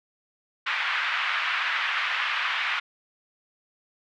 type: band-pass noise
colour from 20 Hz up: pink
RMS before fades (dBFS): -27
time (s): 0.66-2.8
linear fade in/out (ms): 10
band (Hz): 1200 to 3000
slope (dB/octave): 24
effects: none